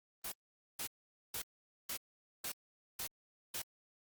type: noise bursts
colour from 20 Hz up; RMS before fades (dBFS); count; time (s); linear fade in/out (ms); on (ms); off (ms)
white; -41; 7; 0.24-3.62; 5; 80; 470
effects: Opus 24 kbps